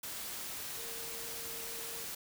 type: tone in noise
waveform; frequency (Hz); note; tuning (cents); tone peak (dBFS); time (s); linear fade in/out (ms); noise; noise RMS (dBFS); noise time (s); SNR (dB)
sine; 460; A#4; -23; -51; 0.77-2.05; 5; white; -42; 0.03-2.15; -12
effects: none